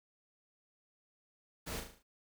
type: noise with echo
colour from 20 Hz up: pink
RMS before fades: -42 dBFS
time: 1.66-1.81 s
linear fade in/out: 20 ms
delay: 37 ms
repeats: 6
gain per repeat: -5 dB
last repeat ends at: 2.032 s
effects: none